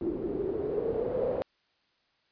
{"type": "noise with low-pass filter sweep", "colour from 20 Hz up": "white", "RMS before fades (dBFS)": -31, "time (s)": [0.01, 1.42], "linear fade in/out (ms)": 0, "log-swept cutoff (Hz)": [330, 540], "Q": 8.9, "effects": ["white hiss -71 dBFS RMS until 2.31 s", "resampled to 11025 Hz"]}